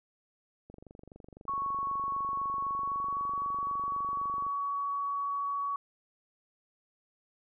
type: click train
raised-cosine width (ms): 2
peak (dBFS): -36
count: 91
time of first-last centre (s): 0.7-4.466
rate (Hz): 23.9
type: tone with pitch glide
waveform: sine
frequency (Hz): 1108.7 to 1126.8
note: C#6 to C#6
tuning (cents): 0 to +28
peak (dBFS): -30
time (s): 1.48-5.76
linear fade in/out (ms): 2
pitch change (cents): +28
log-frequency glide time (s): 2.66-3.31
effects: none